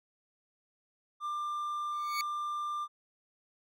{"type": "tone", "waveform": "triangle", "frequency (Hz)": 1191, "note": "D6", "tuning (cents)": 24, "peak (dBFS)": -31, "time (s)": [1.2, 2.88], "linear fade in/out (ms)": 50}
{"type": "tone with exponential growth", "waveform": "25% pulse", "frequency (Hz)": 2235, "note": "C#7", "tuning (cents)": 14, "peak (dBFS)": -26, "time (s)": [1.92, 2.21], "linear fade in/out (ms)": 1, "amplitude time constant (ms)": 62}
{"effects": []}